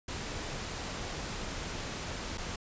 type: noise with dropouts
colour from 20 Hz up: pink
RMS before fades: -38 dBFS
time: 0.08-2.56 s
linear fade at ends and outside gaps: 5 ms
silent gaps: 2.375-2.379 s
effects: resampled to 16000 Hz